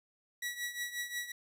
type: tone with tremolo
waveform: sawtooth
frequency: 1935 Hz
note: B6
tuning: 36 cents flat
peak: -30 dBFS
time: 0.42-1.32 s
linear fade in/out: 5 ms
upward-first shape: triangle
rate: 5.6 Hz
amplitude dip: 80%
effects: none